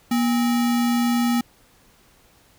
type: tone with sample-and-hold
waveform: sine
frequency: 239.2 Hz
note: A#3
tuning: 45 cents sharp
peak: -17 dBFS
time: 0.11-1.41 s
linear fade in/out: 5 ms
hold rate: 1050 Hz
effects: pink hiss -56 dBFS RMS until 2.58 s

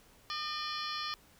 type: harmonic tone with a mistuned harmonic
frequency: 606 Hz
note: D#5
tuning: 46 cents flat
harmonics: 2 / 3 / 4 / 5 / 6 / 7 / 8 / 9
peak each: -39 / -45 / -47 / -46 / -45 / -43 / -44 / -46 dBFS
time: 0.3-1.14 s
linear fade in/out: 0 ms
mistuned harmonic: 6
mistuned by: -110 cents
effects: pink hiss -62 dBFS RMS until 1.39 s

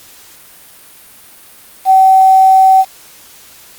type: tone with quantisation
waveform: sine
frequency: 763 Hz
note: G5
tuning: 47 cents flat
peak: -3 dBFS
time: 1.85-2.85 s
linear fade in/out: 50 ms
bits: 5
effects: white hiss -39 dBFS RMS until 3.78 s + Opus 48 kbps

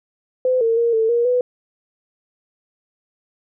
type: tone with pitch steps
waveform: sine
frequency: 510 / 455.6 / 467.9 / 445.7 / 473.2 / 496.1 Hz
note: C5 / A#4 / A#4 / A4 / A#4 / B4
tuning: -44 / -40 / +6 / +22 / +26 / +8 cents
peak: -14 dBFS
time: 0.45-1.41 s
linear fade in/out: 2 ms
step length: 160 ms
effects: none

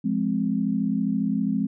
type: chord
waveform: sine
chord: F minor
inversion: none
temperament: just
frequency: 174.61 / 209.5 / 261.9 Hz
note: F3 / Ab3 / C4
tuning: 0 / +15 / +2 cents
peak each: -28 / -24 / -26 dBFS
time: 0.04-1.67 s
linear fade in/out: 10 ms
effects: none

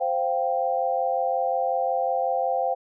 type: chord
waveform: sine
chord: C suspended fourth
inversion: none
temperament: equal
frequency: 523.3 / 698.5 / 784 Hz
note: C5 / F5 / G5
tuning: 0 / 0 / 0 cents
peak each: -26 dBFS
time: 0-2.75 s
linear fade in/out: 20 ms
effects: none

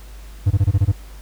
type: tone bursts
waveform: triangle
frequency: 98.2 Hz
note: G2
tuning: 4 cents sharp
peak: -9 dBFS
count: 7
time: 0.46-0.92 s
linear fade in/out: 10 ms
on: 46 ms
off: 23 ms
effects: added 50 Hz sine -35 dBFS peak until 1.21 s + pink hiss -47 dBFS RMS until 1.21 s

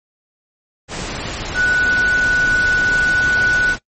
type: tone in noise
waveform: sine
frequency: 1479 Hz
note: F#6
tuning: 1 cent flat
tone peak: -12 dBFS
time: 1.54-3.76 s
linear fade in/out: 50 ms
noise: pink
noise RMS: -25 dBFS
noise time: 0.88-3.79 s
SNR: +10 dB
effects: noise-tail reverb RT60 0.1 s tail -20 dB re dry + MP3 32 kbps

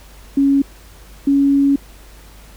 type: tone pair in turn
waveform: sine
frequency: 277.2 / 279 Hz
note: C#4 / C#4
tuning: 0 / +11 cents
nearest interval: unison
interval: 11 cents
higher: second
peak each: -10 dBFS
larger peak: neither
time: 0.37-0.62 / 1.27-1.76 s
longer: second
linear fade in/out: 5 ms
effects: added 50 Hz sine -40 dBFS peak until 2.56 s + pink hiss -45 dBFS RMS until 2.56 s

